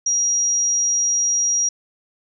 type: tone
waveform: sine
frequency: 5720 Hz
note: F8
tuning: 41 cents sharp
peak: -16 dBFS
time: 0.06-1.69 s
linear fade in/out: 5 ms
effects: none